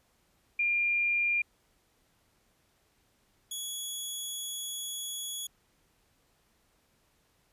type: tone pair in turn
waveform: sine / 15% pulse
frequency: 2400 / 3365 Hz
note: D7 / G#7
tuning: +37 / +22 cents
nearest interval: tritone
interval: 585 cents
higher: second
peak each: -25 / -28 dBFS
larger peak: first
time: 0.59-1.42 / 3.51-5.47 s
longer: second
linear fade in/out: 5 ms
effects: pink hiss -70 dBFS RMS until 7.52 s + resampled to 32000 Hz